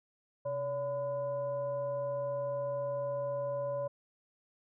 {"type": "tone with frequency modulation", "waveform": "sine", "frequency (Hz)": 569, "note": "C#5", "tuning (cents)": 45, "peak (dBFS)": -32, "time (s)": [0.45, 3.88], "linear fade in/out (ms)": 10, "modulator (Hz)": 438, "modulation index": 0.53, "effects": []}